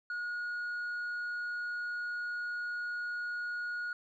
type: tone with tanh clipping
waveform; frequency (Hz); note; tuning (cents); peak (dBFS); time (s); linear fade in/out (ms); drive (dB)
triangle; 1445; F#6; -41; -35; 0.1-3.93; 2; 7
effects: none